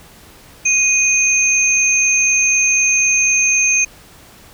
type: tone pair together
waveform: sine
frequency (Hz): 2482 / 6332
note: D#7 / G8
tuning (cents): -5 / +17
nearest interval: octave + major third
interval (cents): 1622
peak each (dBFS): -14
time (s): 0.65-3.85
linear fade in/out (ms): 10
effects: pink hiss -43 dBFS RMS until 4.53 s